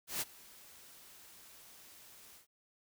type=noise with ADSR envelope; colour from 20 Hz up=white; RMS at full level=-35 dBFS; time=0.07-2.47 s; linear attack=140 ms; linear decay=32 ms; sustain=-22 dB; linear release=110 ms; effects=none